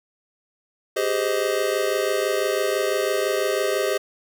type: chord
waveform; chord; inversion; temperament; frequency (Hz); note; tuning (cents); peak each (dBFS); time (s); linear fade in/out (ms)
square; Ab major seventh; third; just; 389.3 / 415.3 / 519.1 / 623; G4 / Ab4 / C5 / Eb5; -12 / 0 / -14 / +2; -27; 0.96-3.98; 10
effects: none